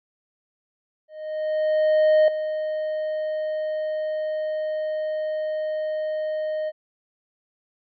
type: tone with ADSR envelope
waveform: triangle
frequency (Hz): 619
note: D#5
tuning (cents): -9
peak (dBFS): -11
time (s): 1.08-6.72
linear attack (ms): 1200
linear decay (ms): 3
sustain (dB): -11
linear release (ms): 40
effects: resampled to 11025 Hz